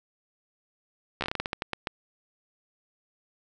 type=slowing click train; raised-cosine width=0.3 ms; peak=-13 dBFS; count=13; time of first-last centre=1.21-1.872 s; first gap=13 ms; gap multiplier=1.24; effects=none